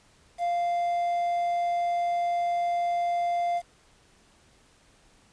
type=tone with quantisation; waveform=triangle; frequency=696 Hz; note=F5; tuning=6 cents flat; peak=-22 dBFS; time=0.38-3.62 s; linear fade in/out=50 ms; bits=8; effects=pink hiss -60 dBFS RMS until 5.32 s + resampled to 22050 Hz